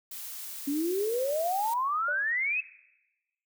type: noise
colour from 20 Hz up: blue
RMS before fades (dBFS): -40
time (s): 0.11-1.74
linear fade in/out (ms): 5
type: exponential sweep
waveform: sine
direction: up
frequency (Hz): 273.1 to 2637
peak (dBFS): -26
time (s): 0.67-2.61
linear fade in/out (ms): 10
type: tone with exponential decay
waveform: sine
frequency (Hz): 587.3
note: D5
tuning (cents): 0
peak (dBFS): -33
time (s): 2.08-2.36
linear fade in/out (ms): 5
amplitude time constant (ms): 60
effects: noise-tail reverb RT60 1.0 s tail -18 dB re dry